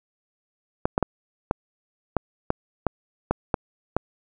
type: clicks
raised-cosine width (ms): 1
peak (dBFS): -6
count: 10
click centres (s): 0.855 / 0.979 / 1.027 / 1.511 / 2.167 / 2.504 / 2.867 / 3.31 / 3.542 / 3.966
effects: none